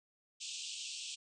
pink band-pass noise, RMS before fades -44 dBFS, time 0.4-1.16 s, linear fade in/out 20 ms, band 2600 to 8400 Hz, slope 96 dB/octave, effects none

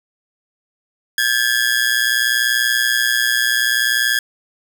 sawtooth ring-modulated tone, 1661.2 Hz, G#6, in tune, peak -8 dBFS, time 1.18-4.19 s, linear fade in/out 0 ms, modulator 60.3 Hz, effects 8-bit

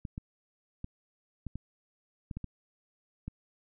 clicks, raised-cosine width 5 ms, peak -25 dBFS, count 9, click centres 0.052 / 0.179 / 0.844 / 1.467 / 1.556 / 2.312 / 2.37 / 2.443 / 3.28 s, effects none

